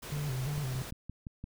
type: noise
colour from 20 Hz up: pink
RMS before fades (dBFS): -43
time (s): 0.02-0.91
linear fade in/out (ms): 10
type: tone with vibrato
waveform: triangle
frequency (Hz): 137.6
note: C#3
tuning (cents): -12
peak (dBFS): -30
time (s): 0.12-0.82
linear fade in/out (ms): 0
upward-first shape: square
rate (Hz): 2.9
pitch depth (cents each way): 110
type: click train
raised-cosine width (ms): 5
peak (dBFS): -28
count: 6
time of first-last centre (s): 0.58-1.441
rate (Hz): 5.81
effects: none